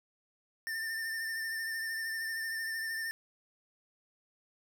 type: tone with vibrato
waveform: square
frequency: 1797 Hz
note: A6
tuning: 36 cents sharp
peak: -35 dBFS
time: 0.67-3.11 s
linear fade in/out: 0 ms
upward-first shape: triangle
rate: 13 Hz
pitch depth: 34 cents each way
effects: none